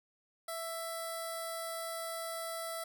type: tone with notch filter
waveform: 10% pulse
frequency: 663 Hz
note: E5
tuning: 10 cents sharp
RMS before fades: -40 dBFS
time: 0.48-2.84 s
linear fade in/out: 5 ms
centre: 2700 Hz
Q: 0.61
effects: none